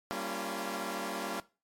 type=chord; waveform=10% pulse; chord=G half-diminished seventh; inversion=none; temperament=equal with one note detuned; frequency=196 / 233.1 / 277.2 / 342.6 Hz; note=G3 / Bb3 / Db4 / F4; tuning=0 / 0 / 0 / -33 cents; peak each=-32 dBFS; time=0.11-1.4 s; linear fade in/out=0 ms; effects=noise-tail reverb RT60 0.3 s tail -19 dB re dry + MP3 64 kbps